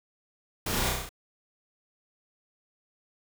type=noise with echo; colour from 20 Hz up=pink; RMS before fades=-31 dBFS; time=0.66-0.9 s; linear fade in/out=5 ms; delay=32 ms; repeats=6; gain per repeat=-2 dB; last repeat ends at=1.092 s; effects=none